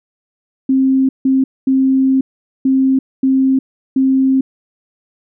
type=tone bursts at uneven times; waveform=sine; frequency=265.3 Hz; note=C4; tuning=24 cents sharp; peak=-9 dBFS; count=6; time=0.69-1.09 / 1.25-1.44 / 1.67-2.21 / 2.65-2.99 / 3.23-3.59 / 3.96-4.41 s; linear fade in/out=5 ms; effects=none